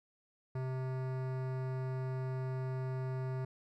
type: tone with hard clipping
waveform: sine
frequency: 130 Hz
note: C3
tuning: 11 cents flat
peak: -37 dBFS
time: 0.55-3.45 s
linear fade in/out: 5 ms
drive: 18 dB
effects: none